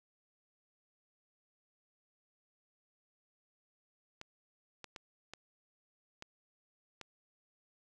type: clicks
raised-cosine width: 0.2 ms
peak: -28 dBFS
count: 6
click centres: 4.214 / 4.843 / 4.962 / 5.336 / 6.224 / 7.013 s
effects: none